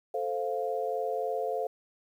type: chord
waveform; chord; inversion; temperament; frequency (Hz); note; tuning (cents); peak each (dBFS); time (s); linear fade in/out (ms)
sine; F major; first; equal; 440 / 523.3 / 698.5; A4 / C5 / F5; 0 / 0 / 0; -33; 0.14-1.67; 5
effects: 10-bit